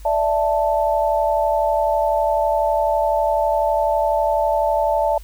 sine chord, D suspended second, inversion none, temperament equal, 587.3 / 659.3 / 880 Hz, D5 / E5 / A5, 0 / 0 / 0 cents, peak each -20 dBFS, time 0.05-5.18 s, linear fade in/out 5 ms, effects added 50 Hz sine -35 dBFS peak until 5.23 s + white hiss -50 dBFS RMS until 5.23 s

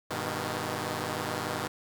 5% pulse chord, G augmented, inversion none, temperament equal with one note detuned, 100.06 / 123.47 / 155.56 Hz, G2 / B2 / D#3, +36 / 0 / 0 cents, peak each -24 dBFS, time 0.1-1.68 s, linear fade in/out 10 ms, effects 9-bit

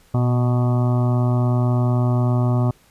harmonic tone with a mistuned harmonic, 123.47 Hz, B2, in tune, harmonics 1 / 2 / 3 / 5 / 6 / 7 / 8 / 9 / 10, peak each -16 / -24 / -30 / -30 / -34 / -36 / -40 / -35 / -39 dBFS, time 0.14-2.71 s, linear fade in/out 5 ms, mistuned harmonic 1, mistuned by -38 cents, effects pink hiss -55 dBFS RMS until 2.9 s + resampled to 32000 Hz

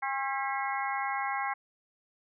harmonic tone with a mistuned harmonic, 269.6 Hz, C#4, 48 cents flat, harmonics 3 / 4 / 5 / 6 / 7 / 8, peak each -33 / -35 / -41 / -39 / -39 / -39 dBFS, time 0.02-1.54 s, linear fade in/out 10 ms, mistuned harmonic 7, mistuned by +67 cents, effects none

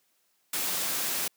white noise, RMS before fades -30 dBFS, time 0.53-1.28 s, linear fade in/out 5 ms, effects white hiss -71 dBFS RMS until 1.36 s + high-pass 150 Hz 12 dB/octave

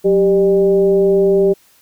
sine tone with frequency modulation, 392 Hz, G4, in tune, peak -9 dBFS, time 0.04-1.54 s, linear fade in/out 20 ms, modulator 209 Hz, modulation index 0.6, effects white hiss -52 dBFS RMS until 1.81 s

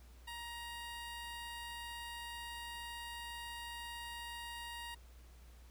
15% pulse tone, 942 Hz, A#5, 18 cents sharp, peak -38 dBFS, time 0.27-4.95 s, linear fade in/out 10 ms, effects added 60 Hz sine -55 dBFS peak until 5.7 s + pink hiss -66 dBFS RMS until 5.7 s

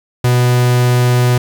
45% pulse tone, 123.47 Hz, B2, in tune, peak -9 dBFS, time 0.24-1.38 s, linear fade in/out 5 ms, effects 7-bit

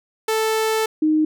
sawtooth / sine tone pair in turn, 440 / 309.6 Hz, A4 / D#4, 0 / -9 cents, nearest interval tritone, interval 609 cents, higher first, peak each -14 dBFS, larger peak neither, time 0.28-0.86 / 1.02-1.25 s, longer first, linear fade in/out 5 ms, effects none

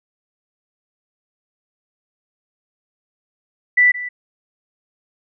sine tone with echo, 1975.5 Hz, B6, in tune, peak -9 dBFS, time 3.77-3.92 s, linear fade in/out 10 ms, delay 170 ms, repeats 1, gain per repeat -15 dB, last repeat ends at 4.09 s, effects none

